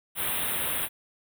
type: band-stop noise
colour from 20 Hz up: white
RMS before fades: -29 dBFS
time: 0.15-0.89 s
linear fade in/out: 50 ms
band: 3800 to 8700 Hz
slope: 96 dB/octave
effects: none